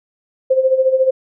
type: tone with tremolo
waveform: sine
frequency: 523.3 Hz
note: C5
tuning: in tune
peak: -8 dBFS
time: 0.5-1.11 s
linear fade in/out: 10 ms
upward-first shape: sine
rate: 14 Hz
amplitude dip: 70%
effects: none